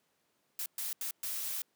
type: noise bursts at uneven times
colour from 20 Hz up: blue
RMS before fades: -37 dBFS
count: 4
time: 0.59-0.66 / 0.78-0.93 / 1.01-1.11 / 1.23-1.62 s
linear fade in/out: 2 ms
effects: pink hiss -75 dBFS RMS until 1.75 s + high-pass 200 Hz 12 dB/octave